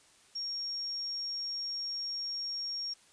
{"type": "tone", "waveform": "sine", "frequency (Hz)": 5560, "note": "F8", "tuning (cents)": -9, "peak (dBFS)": -34, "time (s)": [0.35, 2.94], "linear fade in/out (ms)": 10, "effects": ["white hiss -62 dBFS RMS until 3.12 s", "resampled to 22050 Hz"]}